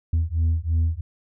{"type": "beating tone pair", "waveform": "sine", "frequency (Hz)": [80.3, 83.3], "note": ["E2", "E2"], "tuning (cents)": [-45, 19], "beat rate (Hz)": 3, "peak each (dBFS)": -20, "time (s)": [0.13, 1.01], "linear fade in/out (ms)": 5, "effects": ["tanh soft clip ceiling -16 dBFS"]}